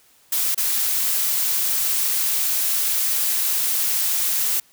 blue noise with dropouts, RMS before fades -21 dBFS, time 0.32-4.6 s, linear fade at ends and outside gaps 5 ms, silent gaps 0.547-0.576 s, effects white hiss -56 dBFS RMS until 4.72 s

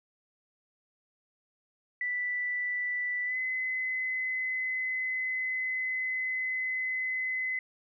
sine tone with pitch glide, 1975.5 to 2032 Hz, B6 to B6, 0 to +49 cents, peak -29 dBFS, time 2.01-7.59 s, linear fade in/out 2 ms, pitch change +49 cents, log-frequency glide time 3.25-3.37 s, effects none

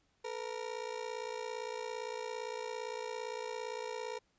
30% pulse ring-modulated tone, 466.2 Hz, A#4, in tune, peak -33 dBFS, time 0.24-4.19 s, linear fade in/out 10 ms, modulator 28.8 Hz, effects pink hiss -75 dBFS RMS until 4.38 s + resampled to 16000 Hz

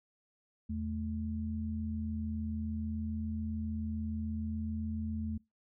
sine tone pair together, 81.7 / 218.1 Hz, E2 / A3, -15 / -15 cents, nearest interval octave + perfect fourth, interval 1700 cents, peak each -37 / -36 dBFS, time 0.69-5.38 s, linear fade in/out 10 ms, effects noise-tail reverb RT60 0.2 s tail -23 dB re dry

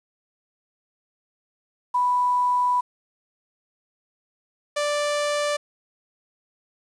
sine / sawtooth tone pair in turn, 987.8 / 587.3 Hz, B5 / D5, 0 / 0 cents, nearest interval major sixth, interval 900 cents, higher first, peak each -18 dBFS, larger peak neither, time 1.94-2.81 / 4.76-5.57 s, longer first, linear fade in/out 10 ms, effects resampled to 22050 Hz + 8-bit

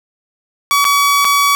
sawtooth tone with dropouts, 1136 Hz, C#6, 42 cents sharp, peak -6 dBFS, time 0.71-1.55 s, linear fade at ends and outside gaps 0 ms, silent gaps 0.844-0.851 / 1.246-1.251 s, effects none

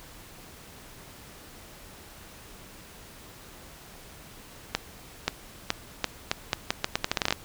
accelerating click train, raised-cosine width 0.2 ms, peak -6 dBFS, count 17, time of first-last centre 4.75-7.325 s, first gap 530 ms, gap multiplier 0.8, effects pink hiss -48 dBFS RMS until 7.44 s

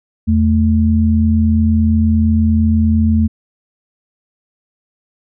sine tone pair together, 82.9 / 220 Hz, E2 / A3, +10 / 0 cents, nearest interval octave + perfect fourth, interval 1690 cents, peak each -12 dBFS, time 0.27-3.28 s, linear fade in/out 20 ms, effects none

